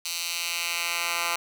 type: tone with high-pass filter sweep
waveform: 10% pulse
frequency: 170.8 Hz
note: F3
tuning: 38 cents flat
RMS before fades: -29 dBFS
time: 0.05-1.36 s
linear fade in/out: 5 ms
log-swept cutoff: 4000 to 1400 Hz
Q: 1.2
effects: none